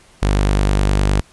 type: tone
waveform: sawtooth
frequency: 49.74 Hz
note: G1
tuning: 26 cents sharp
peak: -9 dBFS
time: 0.22-1.21 s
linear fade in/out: 10 ms
effects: pink hiss -49 dBFS RMS until 1.32 s + resampled to 24000 Hz